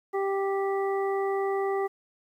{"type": "harmonic tone", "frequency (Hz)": 392, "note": "G4", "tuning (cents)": 0, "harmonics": [1, 2, 3, 5], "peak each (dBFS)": [-26, -32, -36, -40], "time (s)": [0.13, 1.88], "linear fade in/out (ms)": 20, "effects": ["10-bit"]}